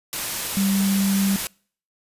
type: tone in noise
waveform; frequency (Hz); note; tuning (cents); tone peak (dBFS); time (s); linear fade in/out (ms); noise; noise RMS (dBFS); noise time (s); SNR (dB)
sine; 196; G3; 0; -18; 0.57-1.36; 0; white; -27; 0.13-1.47; +6
effects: noise-tail reverb RT60 0.5 s tail -26 dB re dry + resampled to 32000 Hz